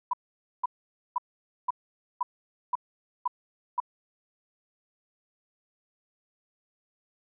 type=tone bursts; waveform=sine; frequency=987.8 Hz; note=B5; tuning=in tune; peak=-23 dBFS; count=8; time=0.11-3.802 s; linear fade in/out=5 ms; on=24 ms; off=500 ms; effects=none

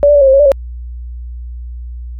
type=tone with pitch steps; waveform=sine; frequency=575 / 586 / 573 / 542 / 530 / 550 / 586 / 547 Hz; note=D5 / D5 / D5 / C#5 / C5 / C#5 / D5 / C#5; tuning=-37 / -4 / -43 / -39 / +22 / -14 / -4 / -23 cents; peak=-4 dBFS; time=0.03-0.518 s; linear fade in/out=0 ms; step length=61 ms; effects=added 60 Hz sine -23 dBFS peak until 2.19 s

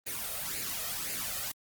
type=noise with flanger; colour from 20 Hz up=white; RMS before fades=-36 dBFS; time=0.06-1.52 s; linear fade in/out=10 ms; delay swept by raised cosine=0.43 to 1.63 ms; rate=1.9 Hz; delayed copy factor=+0.65; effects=Opus 24 kbps

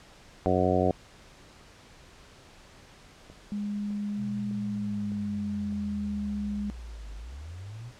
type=harmonic tone; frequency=91.7 Hz; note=F#2; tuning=15 cents flat; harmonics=1 / 2 / 3 / 4 / 5 / 6 / 7 / 8; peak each=-30 / -30 / -30 / -30 / -30 / -30 / -30 / -30 dBFS; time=0.46-0.91 s; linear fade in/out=0 ms
type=click train; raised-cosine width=2 ms; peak=-35 dBFS; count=5; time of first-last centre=3.3-5.724 s; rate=1.65 Hz
type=tone; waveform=sine; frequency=205.6 Hz; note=G#3; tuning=17 cents flat; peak=-29 dBFS; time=3.52-6.7 s; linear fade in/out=0 ms
type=linear two-way sweep; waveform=sine; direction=down then up; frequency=126 to 49.36 to 126 Hz; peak=-38 dBFS; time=4.16-7.93 s; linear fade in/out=50 ms; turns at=7.16 s
effects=pink hiss -53 dBFS RMS until 7.99 s + low-pass 7000 Hz 12 dB/octave

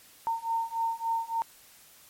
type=beating tone pair; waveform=sine; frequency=911 / 914.5 Hz; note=A#5 / A#5; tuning=-40 / -33 cents; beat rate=3.5 Hz; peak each=-31 / -30 dBFS; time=0.27-1.42 s; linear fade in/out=0 ms; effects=white hiss -55 dBFS RMS until 2.09 s + MP3 64 kbps

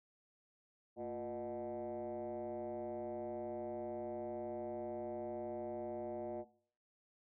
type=tone with frequency modulation; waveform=sine; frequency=480 Hz; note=B4; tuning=49 cents flat; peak=-39 dBFS; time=0.96-6.45 s; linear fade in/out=50 ms; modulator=127 Hz; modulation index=2; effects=noise-tail reverb RT60 0.5 s tail -18 dB re dry + tanh soft clip ceiling -36 dBFS

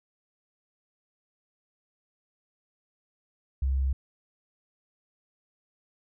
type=tone; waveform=sine; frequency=66.8 Hz; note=C2; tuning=36 cents sharp; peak=-23 dBFS; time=3.62-3.93 s; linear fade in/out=5 ms; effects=none

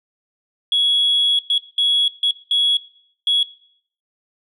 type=tone bursts at uneven times; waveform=sine; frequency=3349 Hz; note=G#7; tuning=14 cents sharp; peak=-13 dBFS; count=6; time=0.72-1.39 / 1.5-1.58 / 1.78-2.08 / 2.23-2.31 / 2.51-2.77 / 3.27-3.43 s; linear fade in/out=2 ms; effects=noise-tail reverb RT60 0.6 s tail -18 dB re dry + tanh soft clip ceiling -10 dBFS

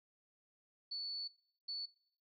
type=tone bursts at uneven times; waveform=sine; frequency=4453 Hz; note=C#8; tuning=7 cents sharp; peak=-39 dBFS; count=2; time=0.91-1.28 / 1.68-1.86 s; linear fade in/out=10 ms; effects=noise-tail reverb RT60 0.6 s tail -21 dB re dry

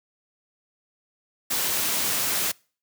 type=noise; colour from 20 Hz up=white; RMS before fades=-25 dBFS; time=1.5-2.52 s; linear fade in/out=10 ms; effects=noise-tail reverb RT60 0.4 s tail -26 dB re dry + high-pass 100 Hz 12 dB/octave

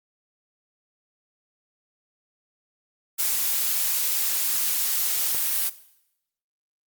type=noise; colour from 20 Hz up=blue; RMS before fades=-24 dBFS; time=3.18-5.7 s; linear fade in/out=20 ms
type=click; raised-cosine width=1 ms; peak=-23 dBFS; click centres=5.347 s
effects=noise-tail reverb RT60 0.8 s tail -17 dB re dry + Opus 48 kbps

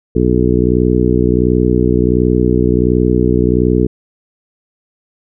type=harmonic tone; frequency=61.4 Hz; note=B1; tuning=9 cents flat; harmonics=1 / 2 / 3 / 4 / 5 / 6 / 7; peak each=-17 / -17 / -17 / -17 / -17 / -17 / -17 dBFS; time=0.15-3.87 s; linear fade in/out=10 ms; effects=none

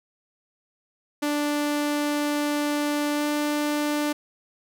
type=tone with pitch glide; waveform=sawtooth; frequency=293.7 to 295.9 Hz; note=D4 to D4; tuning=0 to +13 cents; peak=-19 dBFS; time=1.22-4.13 s; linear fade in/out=10 ms; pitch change=+13 cents; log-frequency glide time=3.14-3.25 s; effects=none

